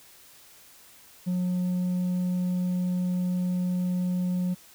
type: tone with hard clipping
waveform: triangle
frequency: 180.6 Hz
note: F#3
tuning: 42 cents flat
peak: -23 dBFS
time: 1.26-4.55 s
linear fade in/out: 20 ms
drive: 1 dB
effects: white hiss -53 dBFS RMS until 4.74 s